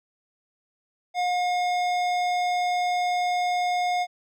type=tone with hard clipping; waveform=sine; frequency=717 Hz; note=F5; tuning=45 cents sharp; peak=-24 dBFS; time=1.14-4.07 s; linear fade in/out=50 ms; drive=14 dB; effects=none